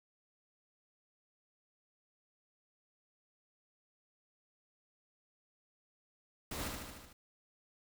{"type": "noise with echo", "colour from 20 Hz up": "pink", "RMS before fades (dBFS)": -41, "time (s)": [6.51, 6.68], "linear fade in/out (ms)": 5, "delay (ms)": 75, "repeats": 6, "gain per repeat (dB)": -3, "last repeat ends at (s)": 7.13, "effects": []}